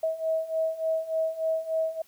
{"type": "beating tone pair", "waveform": "sine", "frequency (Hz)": [641, 644.4], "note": ["E5", "E5"], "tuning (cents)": [-49, -39], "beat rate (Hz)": 3.4, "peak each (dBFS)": [-30, -27], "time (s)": [0.03, 2.02], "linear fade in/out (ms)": 5, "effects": ["white hiss -60 dBFS RMS until 2.07 s"]}